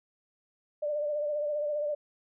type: tone with vibrato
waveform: sine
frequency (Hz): 593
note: D5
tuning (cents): +17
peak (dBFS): -28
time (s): 0.82-1.95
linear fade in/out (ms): 10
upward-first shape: sine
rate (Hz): 15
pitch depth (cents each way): 40
effects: none